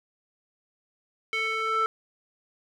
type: tone with band-pass filter sweep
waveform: square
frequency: 443.1 Hz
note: A4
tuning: 12 cents sharp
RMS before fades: -27 dBFS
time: 1.33-1.86 s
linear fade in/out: 0 ms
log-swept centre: 2400 to 1300 Hz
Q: 3.4
effects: none